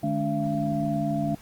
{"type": "tone cluster", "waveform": "sine", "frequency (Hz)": [150.6, 211.6, 286.9, 680], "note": ["D3", "G#3", "D4", "F5"], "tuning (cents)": [44, 33, -40, -46], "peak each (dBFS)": -29, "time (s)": [0.03, 1.35], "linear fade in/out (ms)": 5, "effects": ["pink hiss -52 dBFS RMS until 1.41 s", "Opus 24 kbps"]}